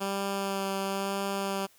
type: tone with vibrato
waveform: 10% pulse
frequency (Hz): 196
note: G3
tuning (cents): 0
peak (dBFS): -21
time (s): 0-1.67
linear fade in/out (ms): 20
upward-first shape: sine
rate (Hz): 1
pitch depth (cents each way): 13
effects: white hiss -61 dBFS RMS until 1.78 s